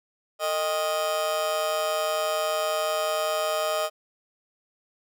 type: tone with amplitude modulation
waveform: 30% pulse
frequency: 622.3 Hz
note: D#5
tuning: in tune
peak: -18 dBFS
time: 0.39-3.9 s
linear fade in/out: 50 ms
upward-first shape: sine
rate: 171 Hz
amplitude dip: 75%
effects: none